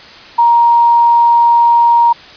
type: tone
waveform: sine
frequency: 940 Hz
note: A#5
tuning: 14 cents sharp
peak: -5 dBFS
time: 0.38-2.13 s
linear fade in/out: 10 ms
effects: white hiss -35 dBFS RMS until 2.36 s + resampled to 11025 Hz